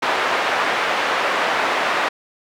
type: band-pass noise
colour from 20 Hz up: pink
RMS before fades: -20 dBFS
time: 0.02-2.09 s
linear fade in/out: 10 ms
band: 680 to 2200 Hz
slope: 12 dB/octave
effects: none